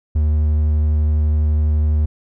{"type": "tone", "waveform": "triangle", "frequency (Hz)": 76, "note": "D#2", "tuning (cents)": -40, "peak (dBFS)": -11, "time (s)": [0.15, 2.06], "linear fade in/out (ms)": 10, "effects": []}